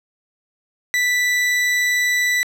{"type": "tone", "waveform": "40% pulse", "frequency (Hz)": 1975.5, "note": "B6", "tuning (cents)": 0, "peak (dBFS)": -15, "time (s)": [0.94, 2.43], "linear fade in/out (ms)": 0, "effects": ["low-pass 12000 Hz 12 dB/octave"]}